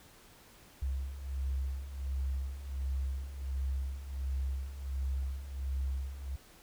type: beating tone pair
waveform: sine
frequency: 66 / 67.4 Hz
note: C2 / C#2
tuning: +16 / -48 cents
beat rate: 1.4 Hz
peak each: -39 / -34 dBFS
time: 0.82-6.36 s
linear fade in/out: 5 ms
effects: pink hiss -58 dBFS RMS until 6.62 s